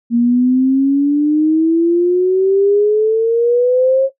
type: exponential sweep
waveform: sine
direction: up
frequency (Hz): 233.1 to 543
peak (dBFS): -9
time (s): 0.1-4.1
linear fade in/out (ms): 50
effects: noise-tail reverb RT60 0.1 s tail -17 dB re dry